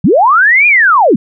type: linear two-way sweep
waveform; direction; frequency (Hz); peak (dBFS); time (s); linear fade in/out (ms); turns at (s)
sine; up then down; 131.8 to 2473 to 173.9; -4; 0.04-1.16; 5; 0.67
effects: none